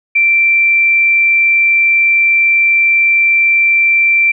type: tone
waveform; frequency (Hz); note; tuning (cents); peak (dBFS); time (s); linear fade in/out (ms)
sine; 2349; D7; 0; -7; 0.15-4.32; 10
effects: none